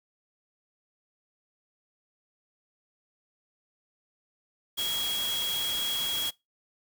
sine tone in noise, 3307 Hz, G#7, 8 cents flat, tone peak -28 dBFS, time 4.77-6.31 s, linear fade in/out 20 ms, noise white, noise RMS -35 dBFS, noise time 4.77-6.31 s, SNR +4 dB, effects noise-tail reverb RT60 0.2 s tail -23 dB re dry

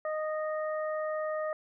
harmonic tone, 619 Hz, D#5, 9 cents flat, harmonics 1 / 2 / 3, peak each -31 / -38 / -43 dBFS, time 0.05-1.53 s, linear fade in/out 2 ms, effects none

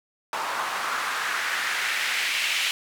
white noise with band-pass filter sweep, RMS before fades -27 dBFS, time 0.33-2.71 s, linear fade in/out 0 ms, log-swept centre 970 to 2700 Hz, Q 2.1, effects none

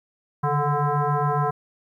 sine tone with frequency modulation, 441.6 Hz, A4, 6 cents sharp, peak -19 dBFS, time 0.43-1.51 s, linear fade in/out 10 ms, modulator 292 Hz, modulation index 2.8, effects 10-bit

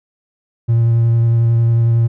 triangle tone with vibrato, 116 Hz, A#2, 8 cents flat, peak -7 dBFS, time 0.68-2.08 s, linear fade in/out 20 ms, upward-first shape square, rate 11 Hz, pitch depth 10 cents each way, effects tanh soft clip ceiling -4 dBFS

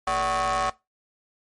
30% pulse ring-modulated tone, 174.9 Hz, F3, 3 cents sharp, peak -17 dBFS, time 0.07-0.7 s, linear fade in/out 5 ms, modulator 928 Hz, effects noise-tail reverb RT60 0.2 s tail -19 dB re dry + MP3 48 kbps

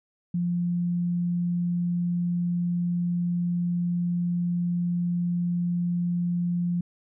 sine tone, 174.61 Hz, F3, in tune, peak -23 dBFS, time 0.34-6.81 s, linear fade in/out 5 ms, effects none

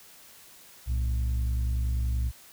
sine tone pair together, 63.19 / 113.7 Hz, B1 / A#2, +40 / -43 cents, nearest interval minor seventh, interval 1017 cents, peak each -23 / -31 dBFS, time 0.86-2.32 s, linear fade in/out 50 ms, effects tanh soft clip ceiling -22 dBFS + white hiss -52 dBFS RMS until 2.52 s

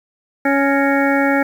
harmonic tone with a mistuned harmonic, 278 Hz, C#4, 5 cents sharp, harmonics 1 / 2 / 3 / 5 / 6 / 7 / 8, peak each -16 / -19 / -21 / -23 / -24 / -24 / -25 dBFS, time 0.45-1.43 s, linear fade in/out 5 ms, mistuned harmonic 7, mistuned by -80 cents, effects 7-bit

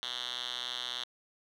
5% pulse tone with band-pass filter, 123.47 Hz, B2, in tune, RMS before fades -38 dBFS, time 0.03-1.04 s, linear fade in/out 0 ms, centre 3400 Hz, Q 3.8, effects none

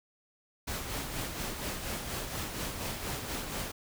pink noise with tremolo, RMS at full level -35 dBFS, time 0.67-3.72 s, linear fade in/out 10 ms, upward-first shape sine, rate 4.2 Hz, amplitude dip 45%, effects none

